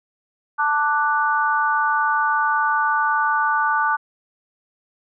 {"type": "chord", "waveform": "sine", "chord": "D major", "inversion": "second", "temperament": "equal with one note detuned", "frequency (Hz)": [883.6, 1174.7, 1480], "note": ["A5", "D6", "F#6"], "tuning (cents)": [7, 0, 0], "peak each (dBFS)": -21, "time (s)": [0.58, 3.97], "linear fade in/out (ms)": 20, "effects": []}